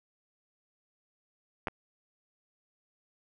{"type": "clicks", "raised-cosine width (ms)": 0.5, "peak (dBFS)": [-15, -24], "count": 2, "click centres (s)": [1.672, 1.683], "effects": []}